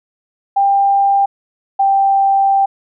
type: tone pair in turn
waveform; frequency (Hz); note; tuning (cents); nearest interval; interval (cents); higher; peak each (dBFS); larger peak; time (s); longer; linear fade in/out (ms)
sine; 794 / 785.3; G5 / G5; +22 / +3; unison; 19; first; -9; neither; 0.56-1.26 / 1.79-2.66; second; 10
effects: none